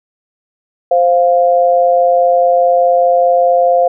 sine tone pair together, 523.3 / 698.5 Hz, C5 / F5, 0 / 0 cents, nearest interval perfect fourth, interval 500 cents, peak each -10 dBFS, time 0.91-3.88 s, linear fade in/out 5 ms, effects none

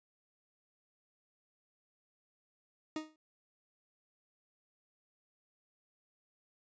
40% pulse tone with exponential decay, 311.1 Hz, D#4, in tune, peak -32 dBFS, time 2.96-3.16 s, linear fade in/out 2 ms, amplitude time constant 42 ms, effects resampled to 16000 Hz

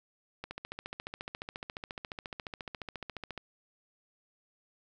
click train, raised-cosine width 0.3 ms, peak -23 dBFS, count 43, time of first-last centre 0.44-3.377 s, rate 14.3 Hz, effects none

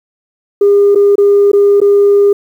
sine tone with dropouts, 404.3 Hz, G#4, 46 cents flat, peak -3 dBFS, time 0.61-2.33 s, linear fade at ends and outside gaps 5 ms, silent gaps 0.949-0.956 / 1.156-1.181 / 1.517-1.532 / 1.803-1.815 s, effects tanh soft clip ceiling -1 dBFS + 7-bit

